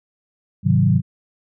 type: chord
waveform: sine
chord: Ab dominant seventh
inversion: none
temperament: equal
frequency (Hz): 103.83 / 130.81 / 155.56 / 185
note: Ab2 / C3 / Eb3 / Gb3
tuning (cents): 0 / 0 / 0 / 0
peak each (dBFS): -18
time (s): 0.63-1.02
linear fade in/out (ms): 50
effects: none